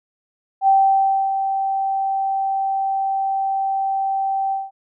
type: tone with ADSR envelope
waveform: sine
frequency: 778 Hz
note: G5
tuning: 13 cents flat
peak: -10 dBFS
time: 0.61-4.71 s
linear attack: 67 ms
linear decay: 630 ms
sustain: -8 dB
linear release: 190 ms
effects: none